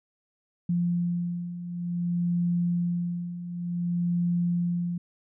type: beating tone pair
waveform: sine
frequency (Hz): 173.6 / 174.15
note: F3 / F3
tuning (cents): -10 / -5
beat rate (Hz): 0.55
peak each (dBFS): -31 / -26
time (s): 0.69-4.98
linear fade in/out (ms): 5
effects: none